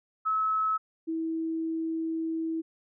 sine tone pair in turn, 1294 / 324.5 Hz, E6 / E4, -32 / -27 cents, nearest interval 2 octaves, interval 2395 cents, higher first, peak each -24 / -28 dBFS, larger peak first, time 0.25-0.78 / 1.07-2.62 s, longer second, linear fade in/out 20 ms, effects none

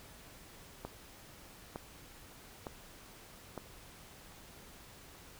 click train, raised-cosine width 1 ms, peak -26 dBFS, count 4, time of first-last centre 0.85-3.577 s, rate 1.1 Hz, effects pink hiss -55 dBFS RMS until 5.39 s

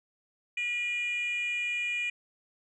sine tone with frequency modulation, 2426 Hz, D#7, 44 cents flat, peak -27 dBFS, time 0.57-2.1 s, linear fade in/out 5 ms, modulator 490 Hz, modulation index 0.46, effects tanh soft clip ceiling -26 dBFS

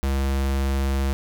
square tone, 67.9 Hz, C#2, 35 cents flat, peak -21 dBFS, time 0.03-1.13 s, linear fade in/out 0 ms, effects none

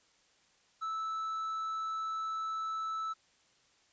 triangle tone, 1312 Hz, E6, 9 cents flat, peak -32 dBFS, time 0.81-3.14 s, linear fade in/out 20 ms, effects white hiss -68 dBFS RMS until 3.92 s + resampled to 16000 Hz

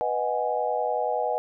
sine chord, G# minor seventh, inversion first, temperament equal, 493.9 / 622.3 / 740 / 830.6 Hz, B4 / D#5 / F#5 / G#5, 0 / 0 / 0 / 0 cents, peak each -29 dBFS, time 0.01-1.38 s, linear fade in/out 0 ms, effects none

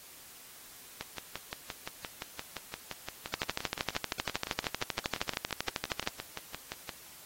two click trains, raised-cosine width 0.2 ms, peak -19 / -12 dBFS, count 35 / 36, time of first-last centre 1.01-6.892 / 3.34-6.074 s, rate 5.78 / 12.8 Hz, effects white hiss -52 dBFS RMS until 7.25 s + AAC 48 kbps

